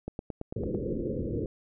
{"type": "click train", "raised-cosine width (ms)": 2, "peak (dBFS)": -21, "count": 7, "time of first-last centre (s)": [0.08, 0.747], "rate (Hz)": 8.99}
{"type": "low-pass noise", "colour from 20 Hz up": "white", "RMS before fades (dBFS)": -32, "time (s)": [0.56, 1.46], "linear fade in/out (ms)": 2, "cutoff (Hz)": 520, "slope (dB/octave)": 96}
{"effects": []}